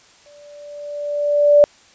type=tone with exponential growth; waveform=sine; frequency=584 Hz; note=D5; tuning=10 cents flat; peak=-5 dBFS; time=0.26-1.64 s; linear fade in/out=0 ms; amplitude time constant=300 ms; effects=white hiss -50 dBFS RMS until 1.94 s + resampled to 16000 Hz